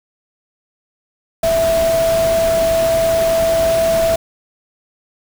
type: tone in noise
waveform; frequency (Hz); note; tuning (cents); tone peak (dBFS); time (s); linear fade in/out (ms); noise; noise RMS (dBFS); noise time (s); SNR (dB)
sine; 659.3; E5; 0; -12; 1.43-4.16; 5; pink; -24; 1.43-4.16; +9
effects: none